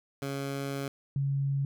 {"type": "tone pair in turn", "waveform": ["15% pulse", "sine"], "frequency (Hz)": [138.59, 138.59], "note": ["C#3", "C#3"], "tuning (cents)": [0, 0], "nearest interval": "unison", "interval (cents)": 0, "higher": "neither", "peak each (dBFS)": -26, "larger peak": "neither", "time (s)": [[0.22, 0.88], [1.16, 1.65]], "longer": "first", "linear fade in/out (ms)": 2, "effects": []}